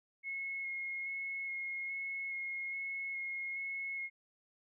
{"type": "tone with vibrato", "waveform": "sine", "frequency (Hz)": 2168, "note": "C#7", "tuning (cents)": -39, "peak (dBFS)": -37, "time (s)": [0.23, 4.1], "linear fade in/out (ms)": 50, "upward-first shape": "square", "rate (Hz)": 1.2, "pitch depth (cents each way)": 10, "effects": []}